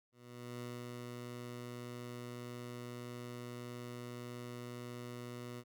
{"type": "tone with ADSR envelope", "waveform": "15% pulse", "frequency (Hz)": 121.7, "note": "B2", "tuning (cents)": -25, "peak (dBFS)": -36, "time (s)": [0.12, 5.64], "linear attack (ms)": 490, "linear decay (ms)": 230, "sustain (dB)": -2, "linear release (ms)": 55, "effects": []}